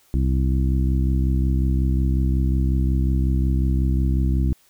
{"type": "harmonic tone", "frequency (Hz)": 65.5, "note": "C2", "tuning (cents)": 2, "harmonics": [1, 2, 3, 4, 5], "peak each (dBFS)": [-18, -24, -28, -30, -32], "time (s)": [0.14, 4.53], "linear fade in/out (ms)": 0, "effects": ["white hiss -58 dBFS RMS until 4.69 s"]}